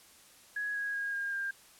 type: tone with pitch steps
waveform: sine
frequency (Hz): 1670 / 1651.8 / 1633.7 / 1615.9 / 1598.3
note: G#6 / G#6 / G#6 / G#6 / G6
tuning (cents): +9 / -10 / -29 / -48 / +33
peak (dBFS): -32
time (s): 0.56-1.51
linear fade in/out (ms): 5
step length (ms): 190
effects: white hiss -58 dBFS RMS until 1.79 s + low-pass 12000 Hz 12 dB/octave